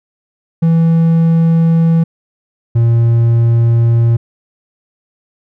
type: tone pair in turn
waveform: triangle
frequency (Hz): 164.81 / 116.54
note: E3 / A#2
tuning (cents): 0 / 0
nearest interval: tritone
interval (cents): 600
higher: first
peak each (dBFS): -5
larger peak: neither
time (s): 0.62-2.04 / 2.75-4.17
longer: neither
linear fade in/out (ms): 10
effects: none